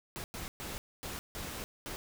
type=noise bursts at uneven times; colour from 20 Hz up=pink; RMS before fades=-41 dBFS; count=6; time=0.16-0.24 / 0.34-0.48 / 0.6-0.78 / 1.03-1.19 / 1.35-1.64 / 1.86-1.96 s; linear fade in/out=0 ms; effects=none